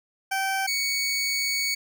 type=tone pair in turn; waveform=20% pulse; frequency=774 / 2233 Hz; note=G5 / C#7; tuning=-22 / +12 cents; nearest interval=octave + tritone; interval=1834 cents; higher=second; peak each=-19 dBFS; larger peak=neither; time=0.31-0.67 / 0.67-1.75 s; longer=second; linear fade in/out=10 ms; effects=none